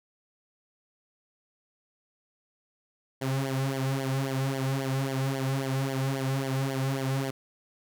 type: tone with flanger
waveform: sawtooth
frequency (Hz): 134.3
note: C3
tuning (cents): +46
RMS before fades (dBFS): -29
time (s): 3.21-7.31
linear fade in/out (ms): 10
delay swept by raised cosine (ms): 0.77 to 3.27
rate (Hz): 3.7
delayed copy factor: -0.9
effects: none